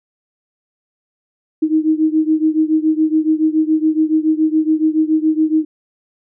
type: beating tone pair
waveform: sine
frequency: 311.1 / 318.2 Hz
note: D#4 / D#4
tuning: 0 / +39 cents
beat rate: 7.1 Hz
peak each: -14 / -16 dBFS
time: 1.62-5.65 s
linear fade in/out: 10 ms
effects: none